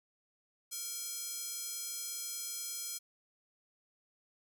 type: tone with high-pass filter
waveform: square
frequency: 464.2 Hz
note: A#4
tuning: 7 cents flat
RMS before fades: -41 dBFS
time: 0.71-2.99 s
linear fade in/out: 20 ms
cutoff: 6300 Hz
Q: 1.2
effects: none